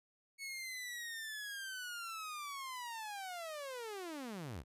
sawtooth linear sweep, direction down, 2217 to 51.91 Hz, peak -39 dBFS, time 0.38-4.64 s, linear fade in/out 50 ms, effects resampled to 32000 Hz

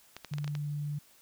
clicks, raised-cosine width 0.2 ms, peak -24 dBFS, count 7, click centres 0.166 / 0.247 / 0.337 / 0.384 / 0.444 / 0.478 / 0.552 s
sine tone, 146.83 Hz, D3, in tune, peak -32 dBFS, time 0.31-0.99 s, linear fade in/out 10 ms
effects white hiss -61 dBFS RMS until 1.21 s

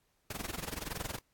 pink noise with amplitude modulation, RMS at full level -37 dBFS, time 0.3-1.19 s, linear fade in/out 5 ms, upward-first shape sine, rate 21.5 Hz, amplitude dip 95%, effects pink hiss -75 dBFS RMS until 1.33 s + AAC 64 kbps

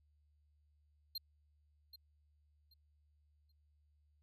square tone with echo, 4186 Hz, C8, in tune, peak -40 dBFS, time 1.15-1.18 s, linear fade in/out 5 ms, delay 780 ms, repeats 3, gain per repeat -12 dB, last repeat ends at 3.52 s, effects added 74 Hz sine -70 dBFS peak until 4.22 s

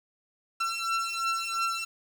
sawtooth beating tone pair, 1348 / 1350.9 Hz, E6 / E6, +38 / +42 cents, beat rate 2.9 Hz, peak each -27 dBFS, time 0.6-1.85 s, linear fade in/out 10 ms, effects low-pass 8000 Hz 12 dB/octave + 8-bit

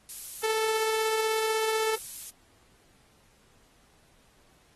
violet noise, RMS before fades -36 dBFS, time 0.09-2.3 s, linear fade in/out 0 ms
sawtooth tone with tremolo, 440 Hz, A4, in tune, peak -21 dBFS, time 0.43-1.96 s, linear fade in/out 10 ms, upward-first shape sine, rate 16 Hz, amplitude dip 25%
effects pink hiss -63 dBFS RMS until 4.75 s + AAC 32 kbps

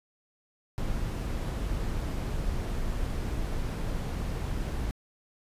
brown noise, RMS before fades -31 dBFS, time 0.78-4.91 s, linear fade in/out 0 ms, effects resampled to 32000 Hz

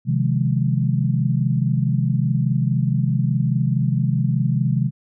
sine chord, F minor seventh, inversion second, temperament equal, 130.81 / 155.56 / 174.61 / 207.7 Hz, C3 / Eb3 / F3 / Ab3, 0 / 0 / 0 / 0 cents, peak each -19 / -22 / -25 / -25 dBFS, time 0.05-4.91 s, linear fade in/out 50 ms, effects none

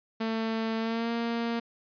sawtooth tone with pitch glide, 223.7 to 232.8 Hz, A3 to A#3, +29 to -2 cents, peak -24 dBFS, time 0.2-1.6 s, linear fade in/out 10 ms, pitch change +69 cents, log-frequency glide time 0.78-1.11 s, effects resampled to 11025 Hz

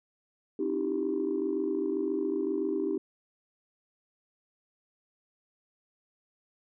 sine tone cluster, 264 / 309.7 / 337.3 / 391.6 Hz, C4 / D#4 / E4 / G4, +16 / -8 / +40 / -2 cents, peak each -35 / -31 / -36 / -30 dBFS, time 0.59-2.98 s, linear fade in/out 5 ms, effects tanh soft clip ceiling -20 dBFS

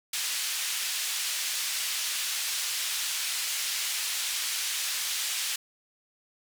pink band-pass noise, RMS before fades -31 dBFS, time 0.13-5.56 s, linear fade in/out 5 ms, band 2700 to 12000 Hz, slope 12 dB/octave, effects none

